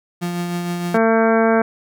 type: tone with tremolo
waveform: 35% pulse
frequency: 174.6 Hz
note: F3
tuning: in tune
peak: -18 dBFS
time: 0.21-0.98 s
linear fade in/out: 20 ms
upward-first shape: triangle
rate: 6.5 Hz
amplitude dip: 35%
type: harmonic tone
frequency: 225.2 Hz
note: A3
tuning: 40 cents sharp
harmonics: 1 / 2 / 3 / 4 / 5 / 6 / 7 / 8 / 9 / 10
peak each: -17 / -17 / -18 / -25 / -27 / -26 / -24 / -36 / -36 / -32 dBFS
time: 0.94-1.62 s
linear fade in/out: 5 ms
effects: none